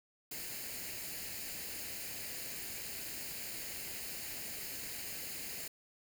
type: noise with comb filter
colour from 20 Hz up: white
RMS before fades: -43 dBFS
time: 0.31-5.68 s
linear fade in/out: 5 ms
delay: 0.43 ms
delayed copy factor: +0.6
effects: none